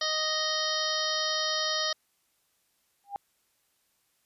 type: harmonic tone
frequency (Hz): 622.3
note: D#5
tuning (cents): 0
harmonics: 1 / 2 / 3 / 5 / 6 / 7 / 8 / 9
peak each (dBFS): -35 / -35 / -35 / -35 / -35 / -35 / -35 / -35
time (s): 0.01-1.93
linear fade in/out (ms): 5
type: tone with exponential growth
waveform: sine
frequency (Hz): 804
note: G5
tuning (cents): +44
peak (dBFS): -27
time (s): 3.04-3.16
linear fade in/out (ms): 0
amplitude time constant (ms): 25
effects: white hiss -72 dBFS RMS until 4.25 s + resampled to 32000 Hz